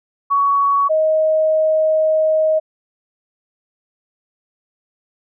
sine tone pair in turn, 1122 / 628 Hz, C#6 / D#5, +21 / +16 cents, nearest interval minor seventh, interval 1005 cents, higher first, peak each -12 dBFS, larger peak neither, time 0.3-0.89 / 0.89-2.6 s, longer second, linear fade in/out 20 ms, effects none

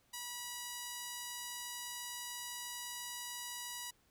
5% pulse tone, 971 Hz, B5, 30 cents flat, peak -30 dBFS, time 0.13-3.91 s, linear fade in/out 10 ms, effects pink hiss -72 dBFS RMS until 4.1 s

